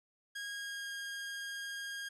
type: tone with pitch glide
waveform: sawtooth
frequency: 1636 to 1622.8 Hz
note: G#6 to G#6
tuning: -26 to -41 cents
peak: -36 dBFS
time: 0.35-2.09 s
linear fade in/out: 10 ms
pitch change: -15 cents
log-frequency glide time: 0.51-0.92 s
effects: low-pass 10000 Hz 12 dB/octave